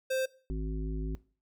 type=tone; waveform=square; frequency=523.3 Hz; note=C5; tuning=in tune; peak=-29 dBFS; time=0.1-0.26 s; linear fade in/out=10 ms
type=harmonic tone; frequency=52.8 Hz; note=G#1; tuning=29 cents sharp; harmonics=1 / 3 / 5 / 7; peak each=-32 / -40 / -41 / -43 dBFS; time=0.5-1.15 s; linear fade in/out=0 ms
effects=noise-tail reverb RT60 0.4 s tail -20 dB re dry